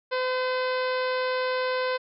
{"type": "harmonic tone with a mistuned harmonic", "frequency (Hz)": 510, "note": "C5", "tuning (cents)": -44, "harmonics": [1, 2, 3, 4, 5, 6, 7, 8, 9, 10], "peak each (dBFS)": [-26, -31, -33, -38, -40, -44, -43, -42, -46, -46], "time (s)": [0.11, 1.98], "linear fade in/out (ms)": 20, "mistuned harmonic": 8, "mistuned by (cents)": 20, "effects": []}